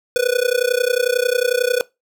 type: tone with amplitude modulation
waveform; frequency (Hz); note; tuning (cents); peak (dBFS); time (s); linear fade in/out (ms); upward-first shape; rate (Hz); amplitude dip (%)
square; 493.2; B4; -2; -12; 0.16-1.81; 0; sine; 31.1; 95
effects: noise-tail reverb RT60 0.2 s tail -21 dB re dry